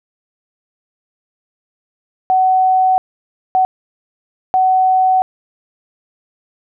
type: tone bursts at uneven times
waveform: sine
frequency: 750 Hz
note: F#5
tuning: 23 cents sharp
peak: -9 dBFS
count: 3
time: 2.3-2.98 / 3.55-3.65 / 4.54-5.22 s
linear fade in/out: 0 ms
effects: none